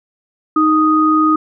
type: tone pair together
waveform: sine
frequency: 311.1 / 1244.4 Hz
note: D#4 / D#6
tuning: 0 / 0 cents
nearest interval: 2 octaves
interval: 2400 cents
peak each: -12 dBFS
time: 0.56-1.36 s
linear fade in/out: 5 ms
effects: none